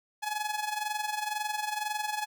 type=tone with amplitude modulation; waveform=sawtooth; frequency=846 Hz; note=G#5; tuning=32 cents sharp; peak=-24 dBFS; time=0.22-2.26 s; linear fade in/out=20 ms; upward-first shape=sine; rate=22 Hz; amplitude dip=70%; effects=none